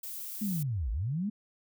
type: noise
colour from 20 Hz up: violet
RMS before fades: -40 dBFS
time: 0.03-0.63 s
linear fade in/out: 5 ms
type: linear two-way sweep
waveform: sine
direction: down then up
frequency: 220 to 49 to 220 Hz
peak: -29 dBFS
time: 0.41-1.3 s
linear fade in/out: 10 ms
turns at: 0.91 s
effects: none